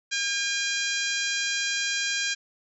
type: harmonic tone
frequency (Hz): 807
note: G#5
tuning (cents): -50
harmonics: 2 / 3 / 4 / 5 / 6 / 7 / 8 / 9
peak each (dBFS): -30 / -32 / -33 / -34 / -35 / -35 / -36 / -37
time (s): 0.11-2.35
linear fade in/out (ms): 20
effects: none